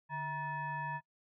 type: tone with frequency modulation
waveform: sine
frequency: 948 Hz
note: A#5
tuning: 29 cents sharp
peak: -35 dBFS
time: 0.09-1.01 s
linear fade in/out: 50 ms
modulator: 800 Hz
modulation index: 0.96
effects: noise-tail reverb RT60 0.1 s tail -22 dB re dry